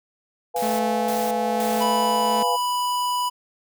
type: chord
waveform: sine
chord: F diminished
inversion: second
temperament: equal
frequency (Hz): 493.9 / 698.5 / 830.6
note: Cb5 / F5 / Ab5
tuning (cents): 0 / 0 / 0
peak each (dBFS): -26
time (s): 0.54-2.57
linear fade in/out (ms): 20
type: noise bursts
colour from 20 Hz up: white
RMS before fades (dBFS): -34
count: 3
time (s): 0.56-1.83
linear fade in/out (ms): 2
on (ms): 230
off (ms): 290
type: tone with tremolo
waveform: sawtooth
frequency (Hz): 218.1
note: A3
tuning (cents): -15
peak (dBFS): -20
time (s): 0.62-2.43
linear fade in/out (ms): 5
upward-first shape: triangle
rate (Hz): 1.1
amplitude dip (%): 40
type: tone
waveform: square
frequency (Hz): 987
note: B5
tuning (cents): -1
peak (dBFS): -22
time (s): 1.8-3.3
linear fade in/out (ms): 20
effects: none